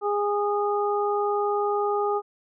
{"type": "harmonic tone", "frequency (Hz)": 410.9, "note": "G#4", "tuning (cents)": -18, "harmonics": [1, 2, 3], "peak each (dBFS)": [-24, -27, -29], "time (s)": [0.01, 2.22], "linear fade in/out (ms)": 50, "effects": []}